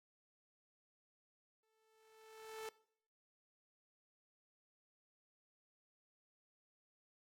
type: tone with exponential growth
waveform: sawtooth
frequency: 440 Hz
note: A4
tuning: in tune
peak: -39 dBFS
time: 1.63-2.69 s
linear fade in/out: 2 ms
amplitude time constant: 230 ms
effects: noise-tail reverb RT60 0.6 s tail -20 dB re dry + AAC 64 kbps